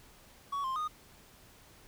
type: tone with pitch steps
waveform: triangle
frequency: 1123 / 1050 / 1233 Hz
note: C#6 / C6 / D#6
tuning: +22 / +6 / -16 cents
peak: -30 dBFS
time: 0.52-0.88 s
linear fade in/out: 10 ms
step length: 120 ms
effects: pink hiss -58 dBFS RMS until 1.87 s